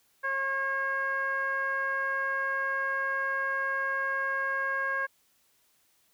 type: tone with low-pass filter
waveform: 15% pulse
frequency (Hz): 542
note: C#5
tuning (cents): -39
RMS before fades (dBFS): -30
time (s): 0.23-5.07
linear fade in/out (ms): 20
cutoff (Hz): 1500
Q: 7.4
effects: white hiss -68 dBFS RMS until 6.13 s